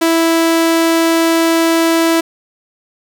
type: tone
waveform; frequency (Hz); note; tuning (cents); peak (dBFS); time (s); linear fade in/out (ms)
sawtooth; 329.6; E4; 0; -6; 0.01-2.21; 10
effects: none